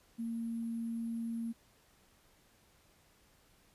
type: tone with sample-and-hold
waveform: sine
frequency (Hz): 230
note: A#3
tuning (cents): -23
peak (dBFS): -35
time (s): 0.18-1.53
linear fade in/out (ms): 20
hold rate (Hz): 11025
effects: pink hiss -67 dBFS RMS until 3.74 s + resampled to 32000 Hz